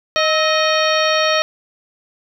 harmonic tone with a mistuned harmonic, 622.3 Hz, D#5, in tune, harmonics 1 / 2 / 3 / 4 / 5 / 6 / 7 / 9, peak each -17 / -20 / -22 / -23 / -24 / -25 / -25 / -27 dBFS, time 0.16-1.42 s, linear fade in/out 0 ms, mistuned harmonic 2, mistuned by +60 cents, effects 8-bit

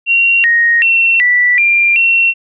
sine tone with pitch steps, 2749 / 1869 / 2711 / 1965 / 2387 / 2721 Hz, F7 / A#6 / E7 / B6 / D7 / F7, -28 / +4 / +48 / -9 / +28 / -46 cents, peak -7 dBFS, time 0.06-2.34 s, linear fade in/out 50 ms, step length 380 ms, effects none

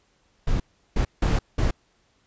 brown noise bursts at uneven times, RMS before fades -21 dBFS, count 4, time 0.47-0.6 / 0.96-1.05 / 1.22-1.39 / 1.58-1.71 s, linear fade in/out 5 ms, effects pink hiss -65 dBFS RMS until 2.26 s + resampled to 16000 Hz

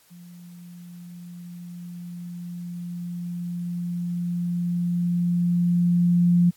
sine tone with level ramp, 174.61 Hz, F3, in tune, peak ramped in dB -42 to -14 dBFS, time 0.1-6.51 s, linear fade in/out 20 ms, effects white hiss -58 dBFS RMS until 6.56 s + AAC 64 kbps

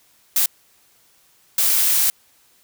blue noise bursts at uneven times, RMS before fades -17 dBFS, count 2, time 0.36-0.46 / 1.58-2.1 s, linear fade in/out 2 ms, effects white hiss -57 dBFS RMS until 2.63 s

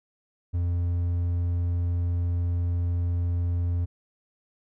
triangle tone, 87 Hz, F2, 6 cents flat, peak -21 dBFS, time 0.53-3.86 s, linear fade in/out 20 ms, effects none

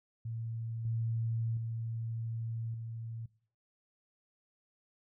sine tone with level steps, 114.1 Hz, A#2, 37 cents flat, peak -36 / -31 / -35 / -39 dBFS, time 0.25-3.26 s, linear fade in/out 5 ms, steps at 0.85 / 1.57 / 2.74 s, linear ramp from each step 2 ms, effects noise-tail reverb RT60 0.5 s tail -21 dB re dry

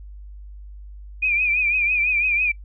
sine tone with vibrato, 2433 Hz, D#7, 39 cents flat, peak -17 dBFS, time 1.22-2.52 s, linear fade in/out 10 ms, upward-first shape triangle, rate 6 Hz, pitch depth 91 cents each way, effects noise-tail reverb RT60 0.1 s tail -23 dB re dry + added 50 Hz sine -36 dBFS peak until 2.64 s

